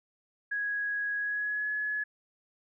sine tone with pitch glide, 1661 to 1697.9 Hz, G#6 to G#6, 0 to +38 cents, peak -29 dBFS, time 0.51-2.04 s, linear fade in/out 10 ms, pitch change +38 cents, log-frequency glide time 1.17-1.69 s, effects none

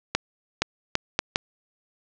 accelerating click train, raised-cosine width 0.2 ms, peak -3 dBFS, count 5, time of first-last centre 0.15-1.359 s, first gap 470 ms, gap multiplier 0.71, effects low-pass 7000 Hz 12 dB/octave

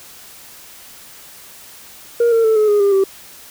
sine tone with pitch steps, 471 / 456 / 441.5 / 427.4 / 413.8 / 400.7 / 387.9 Hz, A#4 / A#4 / A4 / G#4 / G#4 / G4 / G4, +18 / -38 / +6 / +50 / -6 / +38 / -18 cents, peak -8 dBFS, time 2.2-3.04 s, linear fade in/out 5 ms, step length 120 ms, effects tanh soft clip ceiling -9 dBFS + white hiss -40 dBFS RMS until 3.5 s

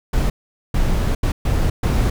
brown noise bursts at uneven times, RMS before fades -17 dBFS, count 5, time 0.13-0.3 / 0.74-1.15 / 1.23-1.32 / 1.45-1.7 / 1.83-2.1 s, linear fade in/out 5 ms, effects none

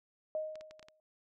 sine tone with exponential decay, 622.3 Hz, D#5, in tune, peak -31 dBFS, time 0.35-1 s, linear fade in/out 1 ms, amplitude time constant 140 ms
clicks, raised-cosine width 0.2 ms, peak -35 dBFS, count 6, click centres 0.556 / 0.61 / 0.71 / 0.795 / 0.828 / 0.885 s
effects none

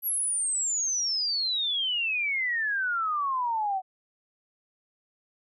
sine exponential sweep, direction down, 11840 to 740 Hz, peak -25 dBFS, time 0.02-3.82 s, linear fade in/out 50 ms, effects none

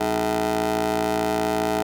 20% pulse ring-modulated tone, 113.1 Hz, A2, 48 cents sharp, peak -13 dBFS, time 0-1.83 s, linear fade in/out 10 ms, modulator 536 Hz, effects none

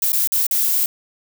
violet noise with dropouts, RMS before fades -18 dBFS, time 0.02-0.86 s, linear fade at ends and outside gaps 2 ms, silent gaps 0.121-0.13 / 0.274-0.32 / 0.467-0.51 s, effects none

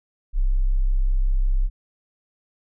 sine tone, 32.7 Hz, C1, in tune, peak -16 dBFS, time 0.33-1.7 s, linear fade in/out 50 ms, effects none

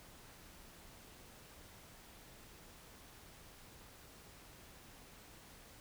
silence, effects pink hiss -58 dBFS RMS until 5.8 s

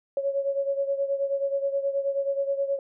sine beating tone pair, 552 / 561.4 Hz, C#5 / C#5, -7 / +22 cents, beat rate 9.4 Hz, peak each -25 / -30 dBFS, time 0.17-2.79 s, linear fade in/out 2 ms, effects none

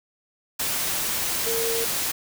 sine tone in noise, 458.4 Hz, A#4, 29 cents flat, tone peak -26 dBFS, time 1.46-1.85 s, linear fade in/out 10 ms, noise white, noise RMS -26 dBFS, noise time 0.59-2.12 s, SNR -3 dB, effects none

